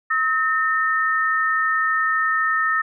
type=tone pair together; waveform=sine; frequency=1284 / 1815.9 Hz; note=E6 / A#6; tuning=-46 / -46 cents; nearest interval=tritone; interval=600 cents; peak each=-20 dBFS; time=0.1-2.82 s; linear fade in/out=10 ms; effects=none